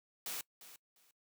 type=noise with echo; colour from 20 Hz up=white; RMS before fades=-41 dBFS; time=0.26-0.41 s; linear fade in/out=2 ms; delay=350 ms; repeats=2; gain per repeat=-14 dB; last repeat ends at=1.11 s; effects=noise-tail reverb RT60 0.1 s tail -22 dB re dry + high-pass 200 Hz 12 dB/octave